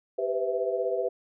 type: chord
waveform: sine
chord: C major seventh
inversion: second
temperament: equal with one note detuned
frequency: 392 / 493.9 / 509.8 / 659.3 Hz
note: G4 / B4 / C5 / E5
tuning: 0 / 0 / -45 / 0 cents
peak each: -31 dBFS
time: 0.18-1.09 s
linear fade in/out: 10 ms
effects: none